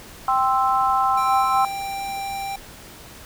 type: chord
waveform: sine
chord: C major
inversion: second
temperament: equal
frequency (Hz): 784 / 1046.5 / 1318.5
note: G5 / C6 / E6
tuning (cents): 0 / 0 / 0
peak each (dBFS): -20 / -21 / -22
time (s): 0.28-1.65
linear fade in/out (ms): 2
type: tone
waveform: square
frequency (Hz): 788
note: G5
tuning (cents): +9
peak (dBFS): -27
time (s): 1.17-2.56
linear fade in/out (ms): 5
effects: pink hiss -42 dBFS RMS until 3.25 s